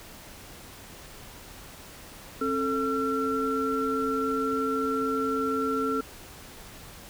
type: tone cluster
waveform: sine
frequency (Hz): 267.9 / 441.3 / 1355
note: C4 / A4 / E6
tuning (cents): +41 / +5 / +47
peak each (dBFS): -29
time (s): 2.41-6.01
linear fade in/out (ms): 5
effects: pink hiss -46 dBFS RMS until 7.09 s